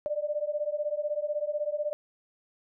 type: beating tone pair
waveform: sine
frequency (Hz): 587.3 / 603.3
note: D5 / D5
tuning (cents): 0 / +46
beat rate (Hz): 16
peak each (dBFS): -31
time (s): 0.06-1.93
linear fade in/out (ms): 0
effects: none